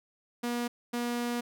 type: tone pair in turn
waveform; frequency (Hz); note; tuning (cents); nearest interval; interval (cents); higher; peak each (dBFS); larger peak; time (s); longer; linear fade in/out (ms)
sawtooth; 240 / 240; B3 / B3; -49 / -49; unison; 0; neither; -26; neither; 0.43-0.68 / 0.93-1.41; second; 10
effects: none